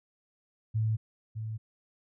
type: tone with echo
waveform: sine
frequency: 110 Hz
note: A2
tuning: in tune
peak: -25 dBFS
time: 0.74-0.97 s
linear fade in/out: 20 ms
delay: 610 ms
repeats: 1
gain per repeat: -8 dB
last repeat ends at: 1.58 s
effects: none